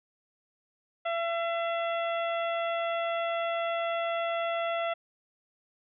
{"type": "harmonic tone", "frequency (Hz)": 674, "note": "E5", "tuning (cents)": 38, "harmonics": [1, 2, 3, 4, 5], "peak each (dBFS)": [-29, -35, -39, -41, -43], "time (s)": [1.05, 4.94], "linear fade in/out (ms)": 10, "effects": []}